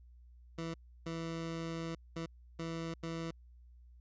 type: tone bursts at uneven times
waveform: 20% pulse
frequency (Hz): 164.81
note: E3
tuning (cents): 0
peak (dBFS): -33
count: 5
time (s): 0.58-0.74 / 1.06-1.95 / 2.16-2.26 / 2.59-2.94 / 3.03-3.31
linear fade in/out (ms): 5
effects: added 60 Hz sine -55 dBFS peak until 4 s + resampled to 16000 Hz